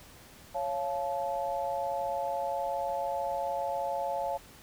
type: chord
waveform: sine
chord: Db augmented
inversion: none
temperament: just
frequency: 554.4 / 693 / 866.2 Hz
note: Db5 / F5 / A5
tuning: 0 / -14 / -27 cents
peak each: -34 dBFS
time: 0.54-4.38 s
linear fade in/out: 20 ms
effects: pink hiss -53 dBFS RMS until 4.62 s